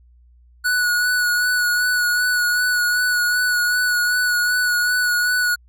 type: tone with vibrato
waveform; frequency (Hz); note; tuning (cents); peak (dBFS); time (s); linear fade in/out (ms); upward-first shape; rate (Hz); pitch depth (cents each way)
square; 1468; F#6; -14; -17; 0.64-5.56; 20; sine; 2.6; 24
effects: added 60 Hz sine -48 dBFS peak until 5.68 s